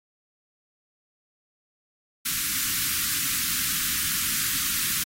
white band-stop noise, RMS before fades -26 dBFS, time 2.25-5.04 s, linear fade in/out 10 ms, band 310 to 1200 Hz, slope 48 dB/octave, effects AAC 48 kbps

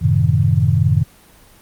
sine chord, F# diminished seventh, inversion none, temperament equal, 92.5 / 110 / 130.81 / 155.56 Hz, F#2 / A2 / C3 / Eb3, 0 / 0 / 0 / 0 cents, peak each -17 dBFS, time 0.01-1.04 s, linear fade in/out 20 ms, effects pink hiss -47 dBFS RMS until 1.61 s + Opus 24 kbps

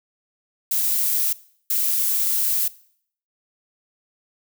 violet noise bursts at uneven times, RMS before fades -21 dBFS, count 2, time 0.71-1.33 / 1.7-2.68 s, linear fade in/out 5 ms, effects noise-tail reverb RT60 0.6 s tail -20 dB re dry

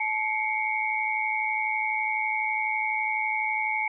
sine tone cluster, 865 / 2149 / 2261 Hz, A5 / C7 / C#7, -30 / +46 / +34 cents, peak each -29 / -29 / -29 dBFS, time 0-3.88 s, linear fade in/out 5 ms, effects none

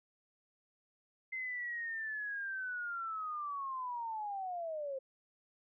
sine linear sweep, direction down, 2075 to 522 Hz, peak -37 dBFS, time 1.32-4.99 s, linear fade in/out 10 ms, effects none

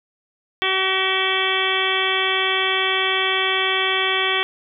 harmonic tone with a mistuned harmonic, 380 Hz, F#4, 46 cents sharp, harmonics 1 / 2 / 3 / 4 / 5 / 6 / 7 / 8 / 9, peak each -26 / -29 / -26 / -30 / -25 / -25 / -28 / -25 / -26 dBFS, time 0.62-4.43 s, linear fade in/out 0 ms, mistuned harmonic 8, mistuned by +59 cents, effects none

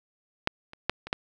clicks, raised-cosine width 0.3 ms, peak -7 / -27 / -7 / -22 / -9 dBFS, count 5, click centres 0.474 / 0.734 / 0.896 / 1.07 / 1.129 s, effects none

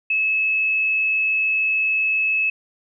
sine tone, 2593 Hz, E7, 29 cents flat, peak -17 dBFS, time 0.1-2.5 s, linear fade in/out 5 ms, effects none

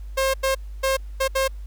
sawtooth tone bursts at uneven times, 534 Hz, C5, 35 cents sharp, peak -15 dBFS, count 5, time 0.17-0.34 / 0.43-0.55 / 0.83-0.97 / 1.2-1.28 / 1.35-1.48 s, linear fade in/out 10 ms, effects added 50 Hz sine -32 dBFS peak until 1.66 s + pink hiss -59 dBFS RMS until 1.66 s

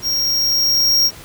square tone with level ramp, 5588 Hz, F8, in tune, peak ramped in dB -17 to -11 dBFS, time 0.02-1.11 s, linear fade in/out 50 ms, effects pink hiss -38 dBFS RMS until 1.24 s

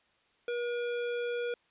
square tone, 480 Hz, B4, 49 cents flat, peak -32 dBFS, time 0.48-1.54 s, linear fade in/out 2 ms, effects white hiss -69 dBFS RMS until 1.7 s + resampled to 8000 Hz

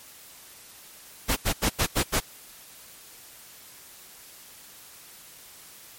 pink noise bursts, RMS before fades -23 dBFS, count 6, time 1.28-2.204 s, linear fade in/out 20 ms, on 84 ms, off 84 ms, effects white hiss -48 dBFS RMS until 5.98 s + MP3 64 kbps

